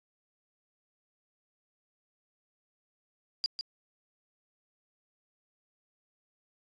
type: tone with echo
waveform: sine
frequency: 4810 Hz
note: D8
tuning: 41 cents sharp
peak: -26 dBFS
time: 3.44-3.46 s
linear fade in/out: 0 ms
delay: 150 ms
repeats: 1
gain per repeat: -7 dB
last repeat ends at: 3.61 s
effects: resampled to 22050 Hz